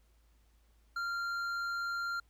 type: tone with hard clipping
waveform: sine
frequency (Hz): 1388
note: F6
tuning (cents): -11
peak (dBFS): -35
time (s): 0.96-2.2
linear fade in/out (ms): 5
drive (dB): 7
effects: added 55 Hz sine -64 dBFS peak until 2.29 s + pink hiss -74 dBFS RMS until 2.29 s